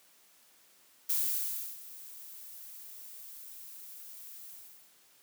violet noise with ADSR envelope, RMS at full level -29 dBFS, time 1.09-4.93 s, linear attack 11 ms, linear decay 670 ms, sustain -19 dB, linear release 440 ms, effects white hiss -63 dBFS RMS until 5.22 s + high-pass 150 Hz 12 dB/octave

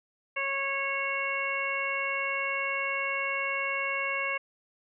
harmonic tone, 550 Hz, C#5, 14 cents flat, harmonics 1 / 2 / 3 / 4 / 5, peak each -37 / -35 / -37 / -31 / -35 dBFS, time 0.36-4.38 s, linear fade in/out 10 ms, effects none

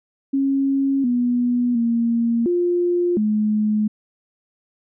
sine tone with pitch steps, 273.3 / 244 / 232.8 / 351.5 / 212.8 Hz, C#4 / B3 / A#3 / F4 / G#3, -24 / -21 / -2 / +11 / +42 cents, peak -16 dBFS, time 0.33-3.88 s, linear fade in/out 10 ms, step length 710 ms, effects none

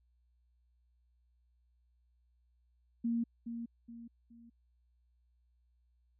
sine tone with echo, 233.1 Hz, A#3, in tune, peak -30 dBFS, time 3.04-3.24 s, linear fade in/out 10 ms, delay 420 ms, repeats 3, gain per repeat -8 dB, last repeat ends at 4.5 s, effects added 60 Hz sine -69 dBFS peak until 6.19 s

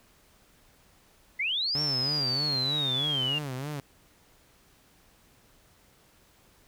sine linear two-way sweep, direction up then down, 1975.5 to 5480 to 2763 Hz, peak -26 dBFS, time 1.39-3.39 s, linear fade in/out 10 ms, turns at 1.8 s
sawtooth tone with vibrato, 138.59 Hz, C#3, in tune, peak -29 dBFS, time 1.75-3.8 s, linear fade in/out 2 ms, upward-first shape sine, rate 3.2 Hz, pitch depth 150 cents each way
effects pink hiss -61 dBFS RMS until 6.67 s

